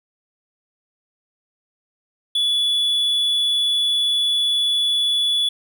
triangle tone, 3427 Hz, A7, 46 cents flat, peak -15 dBFS, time 2.35-5.49 s, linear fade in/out 5 ms, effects none

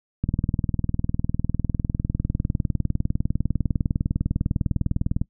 click train, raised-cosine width 5 ms, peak -10 dBFS, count 100, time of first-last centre 0.24-5.215 s, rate 19.9 Hz, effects noise-tail reverb RT60 0.1 s tail -22 dB re dry

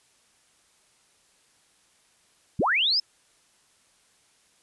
sine linear sweep, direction up, 77.78 to 5310 Hz, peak -20 dBFS, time 2.59-3 s, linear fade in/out 5 ms, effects white hiss -63 dBFS RMS until 4.62 s + resampled to 24000 Hz

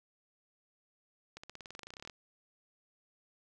accelerating click train, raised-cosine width 0.2 ms, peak -29 dBFS, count 19, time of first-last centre 1.37-2.098 s, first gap 65 ms, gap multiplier 0.94, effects none

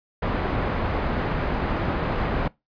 pink low-pass noise, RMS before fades -25 dBFS, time 0.22-2.48 s, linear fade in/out 5 ms, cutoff 1600 Hz, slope 12 dB/octave, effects noise-tail reverb RT60 0.2 s tail -22 dB re dry + resampled to 11025 Hz

